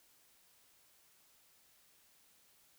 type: silence
effects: white hiss -68 dBFS RMS until 2.78 s